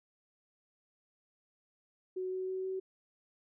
sine tone with pitch steps, 371.2 / 373.6 / 375.9 / 378.3 Hz, F#4 / F#4 / F#4 / F#4, +6 / +17 / +27 / +38 cents, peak -34 dBFS, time 2.16-2.8 s, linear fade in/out 10 ms, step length 160 ms, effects none

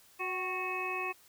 harmonic tone with a mistuned harmonic, 367.2 Hz, F#4, 13 cents flat, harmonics 1 / 2 / 3 / 5 / 6 / 7, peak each -40 / -42 / -38 / -46 / -46 / -36 dBFS, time 0.19-1.13 s, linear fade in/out 20 ms, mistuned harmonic 2, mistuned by +40 cents, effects white hiss -61 dBFS RMS until 1.28 s

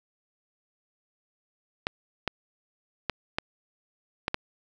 clicks, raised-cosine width 0.3 ms, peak -10 dBFS, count 6, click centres 1.869 / 2.277 / 3.097 / 3.385 / 4.281 / 4.344 s, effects none

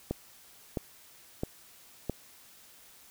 click train, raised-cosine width 2 ms, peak -17 dBFS, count 4, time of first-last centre 0.11-2.097 s, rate 1.51 Hz, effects white hiss -56 dBFS RMS until 3.1 s

